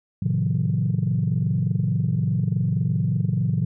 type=chord; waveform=sine; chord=F dominant seventh; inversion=first; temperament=equal with one note detuned; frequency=110 / 130.81 / 155.56 / 179.01 Hz; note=A2 / C3 / Eb3 / F3; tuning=0 / 0 / 0 / +43 cents; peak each=-24 / -24 / -24 / -25 dBFS; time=0.22-3.65 s; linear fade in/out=5 ms; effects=tanh soft clip ceiling -12 dBFS